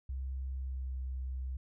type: tone with pitch glide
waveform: sine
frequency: 65.8 to 64.67 Hz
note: C2 to C2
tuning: +10 to -20 cents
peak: -35 dBFS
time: 0.09-1.57 s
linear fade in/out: 5 ms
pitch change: -30 cents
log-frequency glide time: 0.53-0.93 s
effects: none